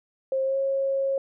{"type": "tone with pitch glide", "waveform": "sine", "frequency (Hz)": [532, 543.5], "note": ["C5", "C#5"], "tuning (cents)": [29, -34], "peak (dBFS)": -22, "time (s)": [0.32, 1.18], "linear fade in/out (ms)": 2, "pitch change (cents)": 37, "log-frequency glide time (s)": [0.44, 0.57], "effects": []}